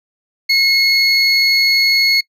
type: tone pair together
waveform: triangle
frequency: 2167 / 4376 Hz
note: C#7 / C#8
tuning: -40 / -23 cents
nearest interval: octave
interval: 1217 cents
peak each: -12 dBFS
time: 0.49-2.21 s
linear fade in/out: 10 ms
effects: noise-tail reverb RT60 0.1 s tail -23 dB re dry